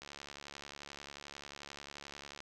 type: click train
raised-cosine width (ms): 0.2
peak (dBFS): -29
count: 171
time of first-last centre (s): 0.02-2.404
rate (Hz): 71.3
effects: none